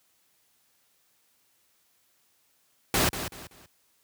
pink noise with echo, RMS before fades -23 dBFS, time 2.94-3.09 s, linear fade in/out 2 ms, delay 190 ms, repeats 3, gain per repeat -10 dB, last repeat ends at 3.66 s, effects white hiss -68 dBFS RMS until 4.03 s + high-pass 60 Hz 12 dB/octave

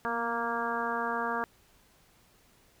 harmonic tone with a mistuned harmonic, 233.1 Hz, A#3, in tune, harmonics 1 / 2 / 3 / 4 / 5 / 6 / 7, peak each -39 / -37 / -37 / -35 / -35 / -38 / -37 dBFS, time 0.05-1.44 s, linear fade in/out 0 ms, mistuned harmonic 1, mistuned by +28 cents, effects pink hiss -63 dBFS RMS until 2.8 s

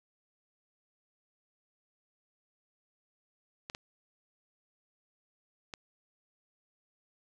clicks, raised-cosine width 0.2 ms, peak -23 dBFS, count 3, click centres 3.699 / 3.749 / 5.738 s, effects none

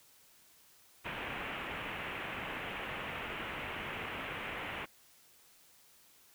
white low-pass noise, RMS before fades -41 dBFS, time 1.04-4.86 s, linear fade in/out 20 ms, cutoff 2900 Hz, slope 48 dB/octave, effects white hiss -63 dBFS RMS until 6.34 s

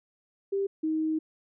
sine tone pair in turn, 394.4 / 314.8 Hz, G4 / D#4, +11 / +20 cents, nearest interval major third, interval 391 cents, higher first, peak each -25 dBFS, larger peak neither, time 0.52-0.67 / 0.83-1.19 s, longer second, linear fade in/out 10 ms, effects none

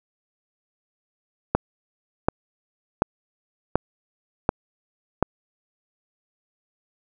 click train, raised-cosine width 1 ms, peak -3 dBFS, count 6, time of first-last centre 1.55-5.226 s, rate 1.36 Hz, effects none

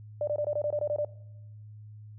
sine tone bursts, 592 Hz, D5, 14 cents sharp, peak -26 dBFS, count 10, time 0.21-1.048 s, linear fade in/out 2 ms, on 64 ms, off 22 ms, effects noise-tail reverb RT60 0.9 s tail -21 dB re dry + added 106 Hz sine -44 dBFS peak until 2.18 s

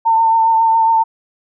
sine tone with vibrato, 902 Hz, A5, 43 cents sharp, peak -9 dBFS, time 0.05-1.04 s, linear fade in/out 20 ms, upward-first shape sine, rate 7.3 Hz, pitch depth 22 cents each way, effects none

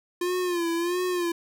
square tone with vibrato, 349.2 Hz, F4, in tune, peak -25 dBFS, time 0.21-1.32 s, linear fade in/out 5 ms, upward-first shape sine, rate 1.5 Hz, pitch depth 76 cents each way, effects none

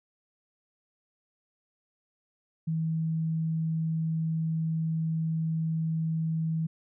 sine tone, 161.1 Hz, E3, 39 cents flat, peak -26 dBFS, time 2.67-6.67 s, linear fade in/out 10 ms, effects none

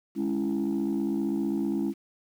sine chord, C# minor, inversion second, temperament just, 207.9 / 277.2 / 332.6 Hz, G#3 / C#4 / E4, +2 / 0 / +16 cents, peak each -28 dBFS, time 0.15-1.94 s, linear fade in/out 50 ms, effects tanh soft clip ceiling -21 dBFS + 9-bit

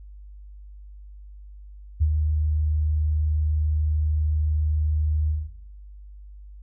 sine tone with ADSR envelope, 76.6 Hz, D#2, 27 cents flat, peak -15 dBFS, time 2-5.52 s, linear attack 18 ms, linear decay 56 ms, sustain -4 dB, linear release 230 ms, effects noise-tail reverb RT60 0.9 s tail -20 dB re dry + added 50 Hz sine -40 dBFS peak until 6.62 s

